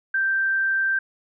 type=tone; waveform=sine; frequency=1568 Hz; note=G6; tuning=in tune; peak=-19 dBFS; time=0.14-0.99 s; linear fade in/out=5 ms; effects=none